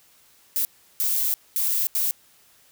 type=noise bursts at uneven times; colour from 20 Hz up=violet; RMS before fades=-23 dBFS; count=4; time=0.56-0.65 / 1-1.34 / 1.56-1.87 / 1.95-2.11 s; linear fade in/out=0 ms; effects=white hiss -57 dBFS RMS until 2.71 s